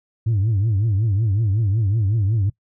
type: tone with vibrato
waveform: sine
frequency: 105 Hz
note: G#2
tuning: 19 cents sharp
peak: -14 dBFS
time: 0.26-2.5 s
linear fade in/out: 10 ms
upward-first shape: triangle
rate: 5.4 Hz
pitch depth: 210 cents each way
effects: noise-tail reverb RT60 0.1 s tail -22 dB re dry + tanh soft clip ceiling -14 dBFS